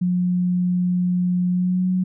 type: tone with pitch glide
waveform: sine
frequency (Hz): 179.4 to 184.02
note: F3 to F#3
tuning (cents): +47 to -9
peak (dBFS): -17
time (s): 0.01-2.04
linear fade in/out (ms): 10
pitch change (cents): +44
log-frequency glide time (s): 1.49-1.89
effects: none